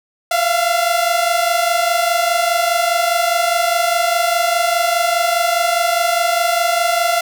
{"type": "tone pair together", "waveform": "sawtooth", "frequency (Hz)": [675, 699.9], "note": ["E5", "F5"], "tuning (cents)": [41, 4], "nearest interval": "minor second", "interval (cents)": 63, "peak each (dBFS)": -13, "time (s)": [0.31, 7.21], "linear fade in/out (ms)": 5, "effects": []}